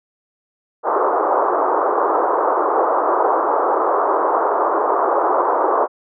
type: band-pass noise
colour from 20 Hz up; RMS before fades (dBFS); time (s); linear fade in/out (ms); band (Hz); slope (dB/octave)
white; -17; 0.83-5.88; 50; 340 to 1200; 48
effects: none